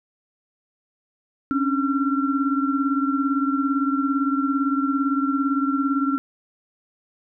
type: tone cluster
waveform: sine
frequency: 271.6 / 289.3 / 1360 Hz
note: C#4 / D4 / F6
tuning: -35 / -26 / -46 cents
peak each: -21 / -25 / -26 dBFS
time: 1.51-6.18 s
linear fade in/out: 0 ms
effects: none